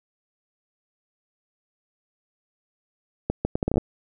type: accelerating click train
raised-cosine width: 2 ms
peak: -9 dBFS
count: 10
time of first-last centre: 3.3-3.78 s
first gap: 150 ms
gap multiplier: 0.7
effects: none